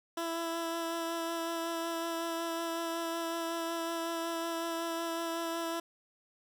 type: tone with vibrato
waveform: 15% pulse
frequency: 332.9 Hz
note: E4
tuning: 17 cents sharp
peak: -27 dBFS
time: 0.17-5.8 s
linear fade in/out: 5 ms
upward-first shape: sine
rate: 5.4 Hz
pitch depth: 14 cents each way
effects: none